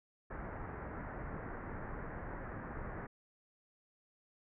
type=low-pass noise; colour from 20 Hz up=pink; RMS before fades=-44 dBFS; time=0.3-3.07 s; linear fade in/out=10 ms; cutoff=1900 Hz; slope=48 dB/octave; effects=none